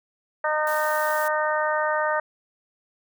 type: harmonic tone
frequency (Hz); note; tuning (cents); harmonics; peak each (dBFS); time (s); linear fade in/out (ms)
306.1; D#4; -28; 2 / 3 / 4 / 5 / 6; -25 / -27 / -28 / -29 / -30; 0.44-2.2; 5
type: noise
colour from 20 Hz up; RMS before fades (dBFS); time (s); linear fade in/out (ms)
blue; -37; 0.67-1.28; 0
effects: none